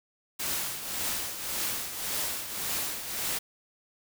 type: noise with tremolo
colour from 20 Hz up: white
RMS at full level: -30 dBFS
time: 0.39-3.39 s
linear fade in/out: 10 ms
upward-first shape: triangle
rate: 1.8 Hz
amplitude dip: 65%
effects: none